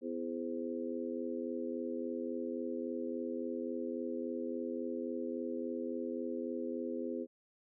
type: harmonic tone with a mistuned harmonic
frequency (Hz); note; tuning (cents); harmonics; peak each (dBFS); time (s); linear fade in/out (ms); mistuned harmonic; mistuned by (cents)
83.6; E2; +25; 3 / 4 / 5 / 6; -40 / -41 / -42 / -43; 0.01-7.27; 50; 6; +65
effects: none